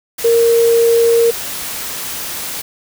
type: tone in noise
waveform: sine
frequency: 464.1 Hz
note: A#4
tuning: 8 cents flat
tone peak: -8 dBFS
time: 0.24-1.31 s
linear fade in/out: 10 ms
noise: white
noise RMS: -24 dBFS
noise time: 0.18-2.62 s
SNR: +13 dB
effects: none